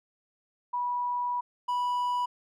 sine / triangle tone pair in turn, 977 / 982.3 Hz, B5 / B5, -19 / -10 cents, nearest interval unison, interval 9 cents, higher second, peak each -27 / -24 dBFS, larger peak second, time 0.73-1.41 / 1.68-2.26 s, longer first, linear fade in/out 10 ms, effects none

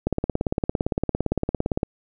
click train, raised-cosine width 2 ms, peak -8 dBFS, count 32, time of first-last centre 0.07-1.831 s, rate 17.6 Hz, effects none

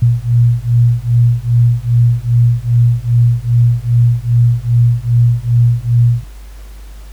sine beating tone pair, 117.8 / 120.3 Hz, A#2 / B2, +19 / -45 cents, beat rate 2.5 Hz, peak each -11 dBFS, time 0.02-6.24 s, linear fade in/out 5 ms, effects added 50 Hz sine -29 dBFS peak until 7.12 s + pink hiss -44 dBFS RMS until 7.12 s

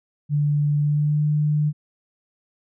sine tone with pitch glide, 146.83 to 150 Hz, D3 to D3, 0 to +37 cents, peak -17 dBFS, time 0.29-1.73 s, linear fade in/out 50 ms, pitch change +37 cents, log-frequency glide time 0.79-1.22 s, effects none

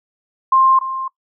sine tone with echo, 1056 Hz, C6, 16 cents sharp, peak -9 dBFS, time 0.52-0.79 s, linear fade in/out 5 ms, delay 290 ms, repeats 1, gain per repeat -12 dB, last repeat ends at 1.08 s, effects noise-tail reverb RT60 0.1 s tail -21 dB re dry

